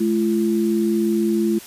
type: tone pair together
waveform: sine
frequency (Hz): 214.7 / 340.8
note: A3 / F4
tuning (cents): -42 / -42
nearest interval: minor sixth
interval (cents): 800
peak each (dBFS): -19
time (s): 0-1.59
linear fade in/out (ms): 10
effects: white hiss -40 dBFS RMS until 1.66 s + resampled to 32000 Hz